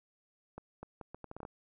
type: accelerating click train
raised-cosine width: 1 ms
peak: -30 dBFS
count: 10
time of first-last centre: 0.58-1.451 s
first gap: 250 ms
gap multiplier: 0.73
effects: none